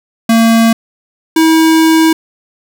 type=tone pair in turn; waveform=square; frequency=227.5 / 321.7 Hz; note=A#3 / E4; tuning=-42 / -42 cents; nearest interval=tritone; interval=600 cents; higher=second; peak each=-6 dBFS; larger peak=neither; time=0.29-0.73 / 1.36-2.13 s; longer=second; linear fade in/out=5 ms; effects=none